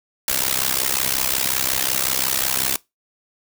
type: noise with amplitude modulation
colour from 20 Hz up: white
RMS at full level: -17 dBFS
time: 0.28-2.76 s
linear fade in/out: 2 ms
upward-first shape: sine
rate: 65.5 Hz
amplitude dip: 95%
effects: noise-tail reverb RT60 0.2 s tail -22 dB re dry